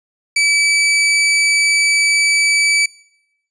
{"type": "tone", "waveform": "sawtooth", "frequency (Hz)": 2301, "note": "D7", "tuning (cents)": -36, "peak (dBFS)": -8, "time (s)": [0.36, 2.86], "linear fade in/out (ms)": 5, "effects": ["noise-tail reverb RT60 0.9 s tail -25 dB re dry", "resampled to 22050 Hz"]}